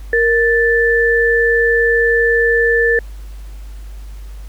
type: tone pair together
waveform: sine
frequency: 466.2 / 1760 Hz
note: A#4 / A6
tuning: 0 / 0 cents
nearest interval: octave + major seventh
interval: 2300 cents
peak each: -13 dBFS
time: 0.13-2.99 s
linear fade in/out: 2 ms
effects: added 50 Hz sine -28 dBFS peak until 4.48 s + pink hiss -47 dBFS RMS until 4.48 s